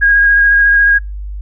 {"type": "tone with vibrato", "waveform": "sine", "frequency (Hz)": 1637, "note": "G#6", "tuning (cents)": -25, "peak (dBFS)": -6, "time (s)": [0.01, 0.99], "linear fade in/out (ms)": 20, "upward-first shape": "sine", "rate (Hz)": 14, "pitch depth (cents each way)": 15, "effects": ["noise-tail reverb RT60 0.2 s tail -24 dB re dry", "added 50 Hz sine -21 dBFS peak until 1.41 s"]}